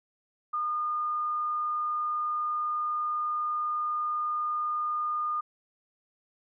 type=tone; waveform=sine; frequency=1218 Hz; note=D#6; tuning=37 cents flat; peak=-27 dBFS; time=0.53-5.41 s; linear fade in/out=10 ms; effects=none